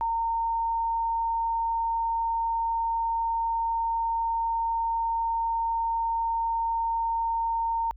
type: tone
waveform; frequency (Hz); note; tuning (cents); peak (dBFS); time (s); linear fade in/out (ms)
sine; 916; A#5; -31; -24; 0.01-7.91; 0
effects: added 50 Hz sine -44 dBFS peak until 7.96 s